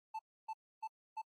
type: tone bursts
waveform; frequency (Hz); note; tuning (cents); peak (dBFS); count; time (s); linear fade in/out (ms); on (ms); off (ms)
triangle; 880; A5; 0; -37; 4; 0.14-1.218; 10; 52; 290
effects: AAC 48 kbps